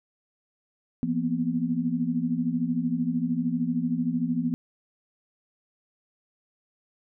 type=tone cluster; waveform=sine; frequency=169.1 / 237.2 / 250.3 Hz; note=E3 / A#3 / B3; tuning=+44 / +30 / +23 cents; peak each=-30 / -28 / -27 dBFS; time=1.03-4.54 s; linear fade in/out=0 ms; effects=none